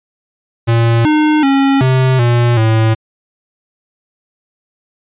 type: tone with pitch steps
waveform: square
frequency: 116 / 305 / 273.5 / 130.3 / 119.7 / 111.3 Hz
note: A#2 / D#4 / C#4 / C3 / A#2 / A2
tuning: -8 / -34 / -23 / -7 / +46 / +20 cents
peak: -9 dBFS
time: 0.67-2.95 s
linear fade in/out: 20 ms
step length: 380 ms
effects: resampled to 8000 Hz